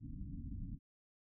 pink low-pass noise, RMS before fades -45 dBFS, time 0-0.79 s, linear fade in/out 50 ms, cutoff 290 Hz, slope 96 dB/octave, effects none

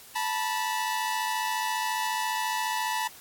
sawtooth tone pair together, 880 / 974.5 Hz, A5 / B5, 0 / -23 cents, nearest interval major second, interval 177 cents, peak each -26 / -26 dBFS, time 0.15-3.08 s, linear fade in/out 10 ms, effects white hiss -49 dBFS RMS until 3.2 s + AAC 64 kbps

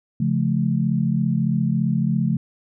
sine chord, Db augmented, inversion none, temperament just, 138.59 / 173.24 / 216.5 Hz, Db3 / F3 / A3, 0 / -14 / -28 cents, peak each -22 dBFS, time 0.2-2.37 s, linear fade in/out 5 ms, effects none

